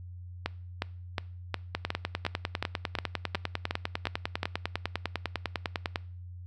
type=two click trains; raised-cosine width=0.3 ms; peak=-13 / -13 dBFS; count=43 / 12; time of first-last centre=1.75-5.958 / 0.46-4.431 s; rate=9.98 / 2.77 Hz; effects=noise-tail reverb RT60 0.5 s tail -23 dB re dry + added 89 Hz sine -41 dBFS peak until 6.46 s